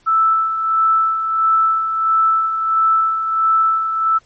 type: tone with tremolo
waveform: sine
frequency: 1318.5 Hz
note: E6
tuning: in tune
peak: -10 dBFS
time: 0.06-4.19 s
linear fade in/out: 20 ms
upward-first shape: sine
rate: 1.5 Hz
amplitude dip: 55%
effects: pink hiss -55 dBFS RMS until 4.25 s + MP3 32 kbps